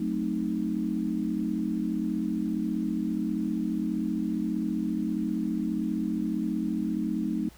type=chord; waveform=sine; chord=F# diminished seventh; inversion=none; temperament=equal; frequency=185 / 220 / 261.6 / 311.1 Hz; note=F#3 / A3 / C4 / Eb4; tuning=0 / 0 / 0 / 0 cents; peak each=-33 / -30 / -34 / -31 dBFS; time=0-7.49 s; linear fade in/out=5 ms; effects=added 60 Hz sine -52 dBFS peak until 7.57 s + pink hiss -55 dBFS RMS until 7.57 s